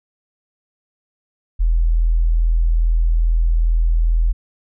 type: tone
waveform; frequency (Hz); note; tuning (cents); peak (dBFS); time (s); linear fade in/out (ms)
sine; 41.2; E1; 0; -12; 1.59-4.33; 20
effects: none